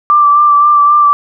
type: tone with vibrato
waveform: sine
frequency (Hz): 1174.7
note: D6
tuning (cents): 0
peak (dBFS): -4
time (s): 0.1-1.13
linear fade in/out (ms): 0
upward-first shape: sine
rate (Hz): 3.8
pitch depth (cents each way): 22
effects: none